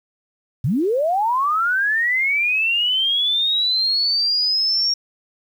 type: linear sweep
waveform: sine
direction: up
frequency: 103.83 to 5588 Hz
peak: -16 dBFS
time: 0.64-4.94 s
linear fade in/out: 5 ms
effects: 8-bit